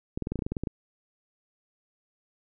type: clicks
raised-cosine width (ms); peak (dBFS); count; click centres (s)
3; -17; 12; 0.175 / 0.223 / 0.271 / 0.32 / 0.357 / 0.391 / 0.422 / 0.465 / 0.52 / 0.568 / 0.636 / 0.672
effects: none